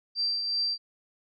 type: tone with tremolo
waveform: sine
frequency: 4699 Hz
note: D8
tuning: in tune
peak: -24 dBFS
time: 0.15-0.78 s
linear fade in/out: 50 ms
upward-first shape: triangle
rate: 2.7 Hz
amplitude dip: 45%
effects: none